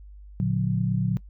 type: chord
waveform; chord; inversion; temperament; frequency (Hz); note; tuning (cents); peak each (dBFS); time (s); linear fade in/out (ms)
sine; Bb augmented; none; just; 116.54 / 145.68 / 182.1; Bb2 / D3 / F#3; 0 / -14 / -27; -26 / -27 / -25; 0.4-1.17; 0
effects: noise-tail reverb RT60 0.1 s tail -21 dB re dry + added 50 Hz sine -42 dBFS peak until 1.29 s